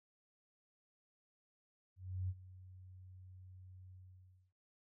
sine tone with ADSR envelope, 92.5 Hz, F#2, in tune, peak -35 dBFS, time 1.96-4.53 s, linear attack 330 ms, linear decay 47 ms, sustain -18 dB, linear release 610 ms, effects none

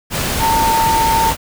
sine tone in noise, 900 Hz, A5, 39 cents sharp, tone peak -12 dBFS, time 0.39-1.34 s, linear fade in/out 50 ms, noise pink, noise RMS -19 dBFS, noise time 0.1-1.37 s, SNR +4 dB, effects none

